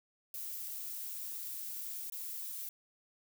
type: noise with dropouts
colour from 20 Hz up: violet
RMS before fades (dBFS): -42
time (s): 0.34-2.69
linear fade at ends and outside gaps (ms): 1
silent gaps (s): 2.099-2.122
effects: none